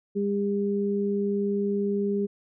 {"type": "tone pair together", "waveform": "sine", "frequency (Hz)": [201.5, 403], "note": ["G3", "G4"], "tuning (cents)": [48, 48], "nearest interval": "octave", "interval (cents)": 1200, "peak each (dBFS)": -26, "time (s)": [0.15, 2.27], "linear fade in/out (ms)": 20, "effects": []}